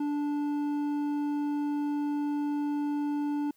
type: tone with hard clipping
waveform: triangle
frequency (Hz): 291.9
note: D4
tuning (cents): -10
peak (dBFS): -29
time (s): 0-3.51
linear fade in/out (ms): 5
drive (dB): 10
effects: white hiss -68 dBFS RMS until 3.56 s